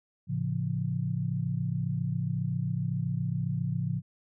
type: chord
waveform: sine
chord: A augmented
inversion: none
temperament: just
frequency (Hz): 110 / 137.5 / 171.88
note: A2 / C#3 / E#3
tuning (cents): 0 / -14 / -27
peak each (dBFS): -33 / -31 / -32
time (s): 0.27-4.02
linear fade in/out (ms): 50
effects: none